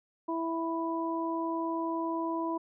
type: harmonic tone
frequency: 329.6 Hz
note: E4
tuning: in tune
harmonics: 1 / 2 / 3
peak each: -32 / -38 / -34 dBFS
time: 0.28-2.58 s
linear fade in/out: 10 ms
effects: none